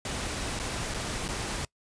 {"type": "noise with dropouts", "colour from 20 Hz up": "pink", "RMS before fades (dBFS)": -33, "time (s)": [0.05, 1.65], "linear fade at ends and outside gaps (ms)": 2, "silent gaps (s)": [[0.592, 0.597], [0.94, 0.944], [1.281, 1.287]], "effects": ["noise-tail reverb RT60 0.1 s tail -23 dB re dry", "resampled to 22050 Hz"]}